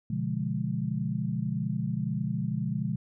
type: chord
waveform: sine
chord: B diminished seventh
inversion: none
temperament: equal with one note detuned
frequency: 123.47 / 145.23 / 174.61 / 207.7 Hz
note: B2 / D3 / F3 / Ab3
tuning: 0 / -19 / 0 / 0 cents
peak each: -33 dBFS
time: 0.1-2.96 s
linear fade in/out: 5 ms
effects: none